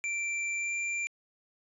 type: tone with pitch glide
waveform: square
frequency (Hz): 2351 to 2366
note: D7 to D7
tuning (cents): +1 to +12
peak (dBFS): -31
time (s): 0.04-1.07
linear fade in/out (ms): 0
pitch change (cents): +11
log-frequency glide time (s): 0.57-0.73
effects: resampled to 22050 Hz